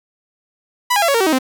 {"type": "tone with pitch steps", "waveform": "sawtooth", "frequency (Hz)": [987.8, 816.4, 674.7, 557.6, 460.8, 380.8, 314.8, 260.1], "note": ["B5", "G#5", "E5", "C#5", "A#4", "F#4", "D#4", "C4"], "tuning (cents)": [0, -30, 40, 10, -20, 50, 20, -10], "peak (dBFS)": -9, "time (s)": [0.9, 1.388], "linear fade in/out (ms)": 10, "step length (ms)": 61, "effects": ["8-bit"]}